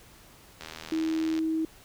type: click train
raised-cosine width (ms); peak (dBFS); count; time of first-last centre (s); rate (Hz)
0.2; -22; 63; 0.61-1.39; 79.5
type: tone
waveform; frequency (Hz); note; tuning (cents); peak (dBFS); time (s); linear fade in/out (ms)
sine; 320; D#4; +49; -25; 0.92-1.65; 2
effects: pink hiss -54 dBFS RMS until 1.84 s